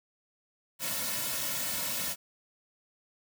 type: noise with comb filter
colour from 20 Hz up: white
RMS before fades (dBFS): -33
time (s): 0.79-2.16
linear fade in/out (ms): 50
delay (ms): 2.5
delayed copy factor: -0.85
effects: none